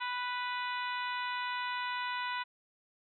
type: harmonic tone with a mistuned harmonic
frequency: 493.9 Hz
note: B4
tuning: in tune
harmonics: 2 / 3 / 4 / 5 / 6 / 7 / 8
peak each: -36 / -40 / -42 / -44 / -46 / -47 / -48 dBFS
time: 0-2.44 s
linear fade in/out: 20 ms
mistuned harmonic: 7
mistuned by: +19 cents
effects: none